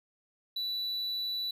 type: tone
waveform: triangle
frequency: 3956 Hz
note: B7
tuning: 2 cents sharp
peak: -30 dBFS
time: 0.56-1.51 s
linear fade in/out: 5 ms
effects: none